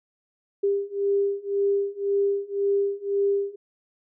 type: beating tone pair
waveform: sine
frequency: 398.7 / 400.6 Hz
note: G4 / G4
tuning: +29 / +38 cents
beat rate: 1.9 Hz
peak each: -25 / -24 dBFS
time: 0.63-3.56 s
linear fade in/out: 10 ms
effects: none